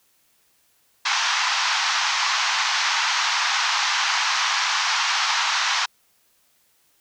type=band-pass noise; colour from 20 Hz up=pink; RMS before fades=-22 dBFS; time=1.05-5.86 s; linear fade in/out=10 ms; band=850 to 6300 Hz; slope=48 dB/octave; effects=white hiss -63 dBFS RMS until 7 s